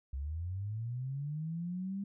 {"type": "linear sweep", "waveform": "sine", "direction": "up", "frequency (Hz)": [64.4, 201.1], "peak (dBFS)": -35, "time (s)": [0.13, 2.04], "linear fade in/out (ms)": 5, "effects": []}